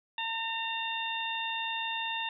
harmonic tone with a mistuned harmonic, 907 Hz, A#5, 48 cents flat, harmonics 1 / 2 / 3 / 4, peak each -36 / -39 / -36 / -37 dBFS, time 0.18-2.29 s, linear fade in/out 2 ms, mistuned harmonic 3, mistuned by +26 cents, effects none

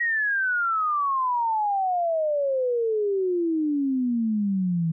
sine exponential sweep, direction down, 1916 to 160.1 Hz, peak -21 dBFS, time 0-4.92 s, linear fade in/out 10 ms, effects none

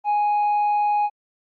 sine tone with tanh clipping, 830.6 Hz, G#5, in tune, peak -18 dBFS, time 0.04-1.1 s, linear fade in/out 50 ms, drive 2 dB, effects Opus 32 kbps

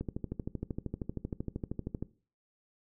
click train, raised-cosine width 3 ms, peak -22 dBFS, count 27, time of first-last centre 0.01-2.026 s, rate 12.9 Hz, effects noise-tail reverb RT60 0.4 s tail -19 dB re dry

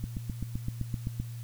click train, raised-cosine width 5 ms, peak -20 dBFS, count 10, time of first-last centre 0.04-1.2 s, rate 7.76 Hz, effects added 117 Hz sine -37 dBFS peak until 1.43 s + white hiss -55 dBFS RMS until 1.43 s

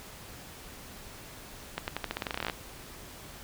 accelerating click train, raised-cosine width 0.3 ms, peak -15 dBFS, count 17, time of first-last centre 1.78-2.498 s, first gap 99 ms, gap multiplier 0.88, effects pink hiss -47 dBFS RMS until 3.43 s

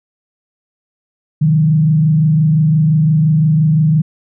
sine tone with frequency modulation, 155.56 Hz, D#3, in tune, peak -8 dBFS, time 1.41-4.02 s, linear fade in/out 10 ms, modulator 25.8 Hz, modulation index 0.53, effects none

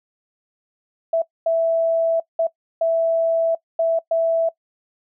sine tone bursts at uneven times, 659.3 Hz, E5, in tune, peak -15 dBFS, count 6, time 1.13-1.22 / 1.46-2.2 / 2.39-2.47 / 2.81-3.55 / 3.79-3.99 / 4.11-4.49 s, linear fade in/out 5 ms, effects noise-tail reverb RT60 0.1 s tail -21 dB re dry

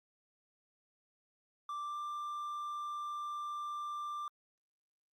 triangle tone with pitch glide, 1174.7 to 1184.2 Hz, D6 to D6, 0 to +14 cents, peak -36 dBFS, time 1.69-4.28 s, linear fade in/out 2 ms, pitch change +14 cents, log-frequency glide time 1.83-1.98 s, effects Opus 48 kbps

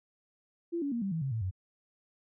sine tone with pitch steps, 340.2 / 282.8 / 235.1 / 195.39 / 162.42 / 135.01 / 112.22 / 93.28 Hz, F4 / C#4 / A#3 / G3 / E3 / C#3 / A2 / F#2, -45 / +35 / +15 / -5 / -25 / -45 / +35 / +15 cents, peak -30 dBFS, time 0.72-1.512 s, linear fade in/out 20 ms, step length 99 ms, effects none

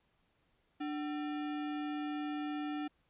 sine tone with sample-and-hold, 296.2 Hz, D4, 15 cents sharp, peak -35 dBFS, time 0.8-2.88 s, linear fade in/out 10 ms, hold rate 1050 Hz, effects pink hiss -75 dBFS RMS until 3.09 s + resampled to 8000 Hz

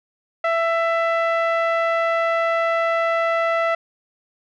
sawtooth tone with low-pass filter, 665 Hz, E5, 15 cents sharp, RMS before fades -20 dBFS, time 0.44-3.75 s, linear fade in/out 5 ms, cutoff 1900 Hz, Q 1.7, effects none

